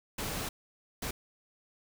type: noise bursts at uneven times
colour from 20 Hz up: pink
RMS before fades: -36 dBFS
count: 2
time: 0.18-0.49 / 1.02-1.11 s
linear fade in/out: 5 ms
effects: none